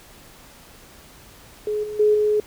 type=tone with level steps; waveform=sine; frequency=422.3 Hz; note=G#4; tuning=29 cents sharp; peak=-21 / -28 / -13 / -16 dBFS; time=1.67-2.4 s; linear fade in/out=2 ms; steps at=1.83 / 1.99 / 2.14 s; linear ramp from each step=10 ms; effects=pink hiss -47 dBFS RMS until 2.46 s